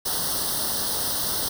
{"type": "noise with comb filter", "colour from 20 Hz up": "white", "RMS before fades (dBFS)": -26, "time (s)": [0.05, 1.49], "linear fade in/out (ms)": 10, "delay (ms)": 0.21, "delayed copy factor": 0.95, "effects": []}